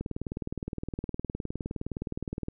click train, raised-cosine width 3 ms, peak -20 dBFS, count 49, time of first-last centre 0.01-2.484 s, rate 19.4 Hz, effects none

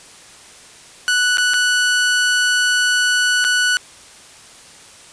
sawtooth tone with dropouts, 1480 Hz, F#6, in tune, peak -10 dBFS, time 1.08-3.77 s, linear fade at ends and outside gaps 0 ms, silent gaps 1.372-1.382 / 1.536-1.541 / 3.442-3.448 s, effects white hiss -42 dBFS RMS until 5.12 s + resampled to 22050 Hz

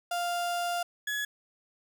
35% pulse tone pair in turn, 698.5 / 1689.9 Hz, F5 / G#6, 0 / +30 cents, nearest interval octave + minor third, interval 1530 cents, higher second, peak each -27 / -28 dBFS, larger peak first, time 0.11-0.83 / 1.07-1.25 s, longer first, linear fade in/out 5 ms, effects none

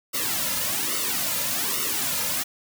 white noise with flanger, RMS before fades -26 dBFS, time 0.13-2.44 s, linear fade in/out 20 ms, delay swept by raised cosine 1.2 to 2.7 ms, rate 1.2 Hz, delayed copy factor -0.85, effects none

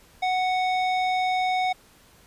square tone with low-pass filter, 740 Hz, F#5, in tune, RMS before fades -24 dBFS, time 0.22-1.73 s, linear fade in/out 10 ms, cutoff 3500 Hz, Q 1.2, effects pink hiss -55 dBFS RMS until 2.26 s + resampled to 32000 Hz

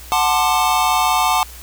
square chord, D dominant seventh, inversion first, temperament equal with one note detuned, 740 / 880 / 1046.5 / 1191.7 Hz, F#5 / A5 / C6 / D6, 0 / 0 / 0 / +25 cents, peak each -20 / -19 / -22 / -21 dBFS, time 0.12-1.43 s, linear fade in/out 0 ms, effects added 60 Hz sine -37 dBFS peak until 1.62 s + white hiss -39 dBFS RMS until 1.62 s

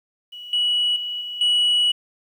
sine tone with level steps, 2933 Hz, F#7, 16 cents flat, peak -34 / -16 / -25 / -28 / -13 dBFS, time 0.32-1.92 s, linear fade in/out 10 ms, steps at 0.53 / 0.96 / 1.21 / 1.41 s, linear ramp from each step 2 ms, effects tanh soft clip ceiling -14 dBFS + 9-bit

